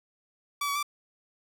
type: tone with pitch steps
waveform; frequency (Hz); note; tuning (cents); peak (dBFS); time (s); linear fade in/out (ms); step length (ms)
sawtooth; 1150 / 1133 / 1171; D6 / C#6 / D6; -37 / +37 / -5; -24; 0.61-0.829; 5; 73
effects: none